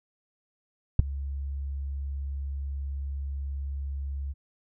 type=tone with ADSR envelope; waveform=sine; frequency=69.3 Hz; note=C#2; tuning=in tune; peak=-7 dBFS; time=0.99-4.34 s; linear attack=4 ms; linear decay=8 ms; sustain=-23 dB; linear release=30 ms; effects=none